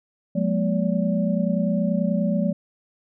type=tone cluster; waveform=sine; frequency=180 / 209.4 / 240.6 / 574 Hz; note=F#3 / G#3 / B3 / D5; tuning=-47 / +15 / -45 / -40 cents; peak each=-23 / -23 / -28 / -28 dBFS; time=0.35-2.53 s; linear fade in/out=10 ms; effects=none